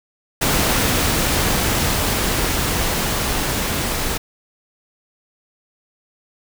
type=noise with level ramp; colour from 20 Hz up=pink; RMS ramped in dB=-17 to -22 dBFS; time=0.41-4.18 s; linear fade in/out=10 ms; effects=none